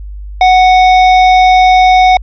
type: tone with hard clipping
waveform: sine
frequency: 740 Hz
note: F#5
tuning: in tune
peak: -5 dBFS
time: 0.41-2.17 s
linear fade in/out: 2 ms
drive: 13 dB
effects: added 50 Hz sine -22 dBFS peak until 2.22 s + resampled to 11025 Hz